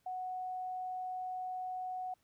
sine tone, 739 Hz, F#5, 2 cents flat, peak -37 dBFS, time 0.06-2.14 s, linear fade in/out 5 ms, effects pink hiss -75 dBFS RMS until 2.23 s

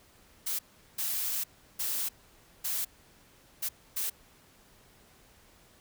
blue noise bursts at uneven times, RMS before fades -32 dBFS, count 6, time 0.46-0.59 / 0.98-1.44 / 1.79-2.09 / 2.64-2.85 / 3.62-3.69 / 3.96-4.1 s, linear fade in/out 10 ms, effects pink hiss -60 dBFS RMS until 5.8 s

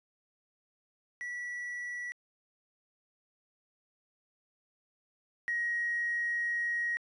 triangle tone pair in turn, 1946 / 1890.6 Hz, B6 / A#6, -26 / +24 cents, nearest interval minor second, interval 50 cents, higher first, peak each -34 / -26 dBFS, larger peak second, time 1.21-2.12 / 5.48-6.97 s, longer second, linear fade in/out 0 ms, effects tanh soft clip ceiling -27 dBFS + resampled to 22050 Hz

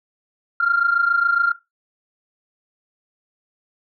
sine tone pair together, 1372.8 / 1400 Hz, F6 / F6, -30 / +4 cents, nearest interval unison, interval 34 cents, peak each -19 / -17 dBFS, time 0.6-1.52 s, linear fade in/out 5 ms, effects noise-tail reverb RT60 0.2 s tail -17 dB re dry + tanh soft clip ceiling -8 dBFS

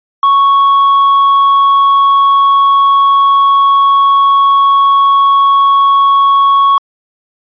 triangle tone with quantisation, 1108.7 Hz, C#6, in tune, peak -3 dBFS, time 0.23-6.78 s, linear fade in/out 2 ms, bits 5, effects resampled to 11025 Hz

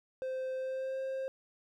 triangle tone with pitch glide, 520 to 530.6 Hz, C5 to C5, -11 to +24 cents, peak -32 dBFS, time 0.22-1.28 s, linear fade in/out 0 ms, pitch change +35 cents, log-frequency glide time 0.55-1 s, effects none

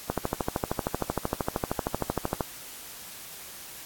click train, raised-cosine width 1 ms, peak -11 dBFS, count 31, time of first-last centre 0.1-2.408 s, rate 13 Hz, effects white hiss -43 dBFS RMS until 3.85 s + AAC 64 kbps

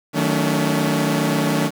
sawtooth chord, D# half-diminished seventh, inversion none, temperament equal with one note detuned, 155.56 / 185 / 220 / 284 Hz, D#3 / F#3 / A3 / C#4, 0 / 0 / 0 / +42 cents, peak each -18 / -22 / -19 / -18 dBFS, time 0.13-1.71 s, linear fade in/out 50 ms, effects 7-bit

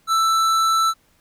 sine tone with hard clipping, 1325 Hz, E6, 9 cents sharp, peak -17 dBFS, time 0.07-0.94 s, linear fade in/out 50 ms, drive 13 dB, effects pink hiss -60 dBFS RMS until 1.2 s

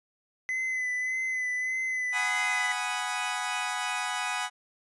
triangle tone with vibrato, 2023 Hz, B6, 41 cents sharp, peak -26 dBFS, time 0.49-2.72 s, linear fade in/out 0 ms, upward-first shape sine, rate 1.7 Hz, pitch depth 26 cents each way
20% pulse chord, G# minor seventh, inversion third, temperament equal, 740 / 830.6 / 987.8 / 1244.5 Hz, F#5 / G#5 / B5 / D#6, 0 / 0 / 0 / 0 cents, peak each -30 dBFS, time 2.12-4.5 s, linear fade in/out 50 ms
effects resampled to 24000 Hz

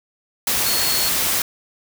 sine tone in noise, 4345 Hz, C#8, 35 cents flat, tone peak -23 dBFS, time 0.66-1.09 s, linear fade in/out 2 ms, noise white, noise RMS -20 dBFS, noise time 0.47-1.42 s, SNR -6 dB, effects none

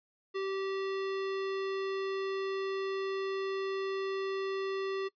square tone, 387.5 Hz, G4, 20 cents flat, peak -33 dBFS, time 0.34-5.09 s, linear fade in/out 20 ms, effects noise-tail reverb RT60 0.1 s tail -21 dB re dry + resampled to 11025 Hz

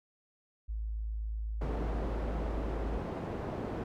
sine tone, 54 Hz, A1, 32 cents flat, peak -33 dBFS, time 0.68-2.99 s, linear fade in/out 20 ms
white low-pass noise, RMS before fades -38 dBFS, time 1.61-3.84 s, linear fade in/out 5 ms, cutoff 530 Hz, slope 12 dB/octave
effects none

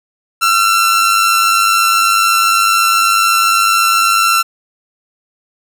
sawtooth tone with amplitude modulation, 1351 Hz, E6, 42 cents sharp, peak -3 dBFS, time 0.41-4.43 s, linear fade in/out 20 ms, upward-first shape sine, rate 100 Hz, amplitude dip 55%, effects none

